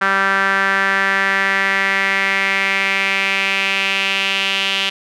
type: tone with band-pass filter sweep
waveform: sawtooth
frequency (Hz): 194.8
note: G3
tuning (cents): -11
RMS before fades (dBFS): -17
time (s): 0.01-4.9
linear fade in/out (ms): 10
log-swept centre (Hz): 1500 to 3000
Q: 3.8
effects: none